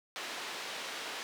white band-pass noise, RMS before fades -41 dBFS, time 0.16-1.23 s, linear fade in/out 0 ms, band 330 to 3700 Hz, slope 12 dB/octave, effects none

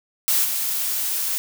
blue noise with level steps, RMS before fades -19 / -24 dBFS, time 0.28-1.38 s, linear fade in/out 0 ms, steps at 0.44 s, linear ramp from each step 10 ms, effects none

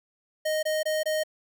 square tone bursts, 621 Hz, D#5, 3 cents flat, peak -25 dBFS, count 4, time 0.45-1.236 s, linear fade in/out 10 ms, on 180 ms, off 22 ms, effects 11-bit

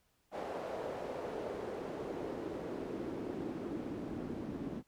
pink noise with band-pass filter sweep, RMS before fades -41 dBFS, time 0.31-4.83 s, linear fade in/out 50 ms, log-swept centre 610 to 240 Hz, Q 2.2, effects pink hiss -75 dBFS RMS until 4.87 s

